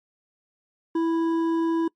sine tone with hard clipping, 329.6 Hz, E4, in tune, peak -22 dBFS, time 0.95-1.88 s, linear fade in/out 5 ms, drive 7 dB, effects noise-tail reverb RT60 0.1 s tail -24 dB re dry + MP3 48 kbps

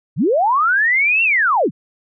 sine linear two-way sweep, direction up then down, 101.4 to 2754 to 101.4 Hz, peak -12 dBFS, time 0.16-1.71 s, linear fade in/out 50 ms, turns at 1.23 s, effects none

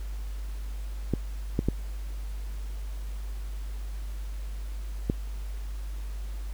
clicks, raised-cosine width 3 ms, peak -11 dBFS, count 4, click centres 1.137 / 1.591 / 1.686 / 5.099 s, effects added 50 Hz sine -32 dBFS peak until 6.53 s + pink hiss -52 dBFS RMS until 6.53 s

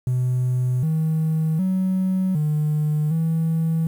triangle tone with pitch steps, 126.1 / 158.5 / 187.5 / 151.4 / 162.4 Hz, B2 / D#3 / F#3 / D#3 / E3, +36 / +32 / +23 / -47 / -26 cents, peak -15 dBFS, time 0.07-3.87 s, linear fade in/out 2 ms, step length 760 ms, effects tanh soft clip ceiling -14 dBFS + 8-bit

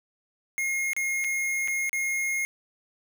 square tone with dropouts, 2147 Hz, C7, 44 cents sharp, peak -26 dBFS, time 0.58-2.45 s, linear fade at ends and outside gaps 0 ms, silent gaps 0.933-0.965 / 1.241-1.245 / 1.676-1.682 / 1.894-1.93 s, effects none

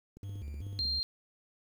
click train, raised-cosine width 3 ms, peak -37 dBFS, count 12, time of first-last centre 0.17-0.853 s, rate 16.1 Hz
triangle tone with vibrato, 84.8 Hz, E2, 50 cents sharp, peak -36 dBFS, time 0.23-1 s, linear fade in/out 10 ms, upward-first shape square, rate 2.6 Hz, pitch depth 280 cents each way
sine tone, 4186 Hz, C8, in tune, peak -30 dBFS, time 0.79-1.03 s, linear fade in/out 0 ms
effects 10-bit

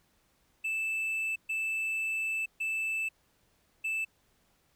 triangle tone bursts at uneven times, 2637 Hz, E7, in tune, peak -28 dBFS, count 4, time 0.64-1.36 / 1.49-2.46 / 2.6-3.09 / 3.84-4.05 s, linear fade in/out 10 ms, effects pink hiss -70 dBFS RMS until 4.75 s

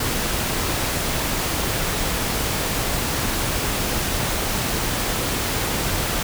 pink noise, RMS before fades -23 dBFS, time 0-6.23 s, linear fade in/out 5 ms, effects none

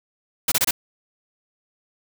white noise bursts, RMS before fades -19 dBFS, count 4, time 0.48-0.71 s, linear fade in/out 5 ms, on 38 ms, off 26 ms, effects none

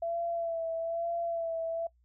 sine tone with vibrato, 669 Hz, E5, 25 cents sharp, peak -30 dBFS, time 0.02-1.87 s, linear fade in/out 5 ms, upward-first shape sine, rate 1.1 Hz, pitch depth 32 cents each way, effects noise-tail reverb RT60 0.1 s tail -21 dB re dry + added 60 Hz sine -64 dBFS peak until 2.04 s

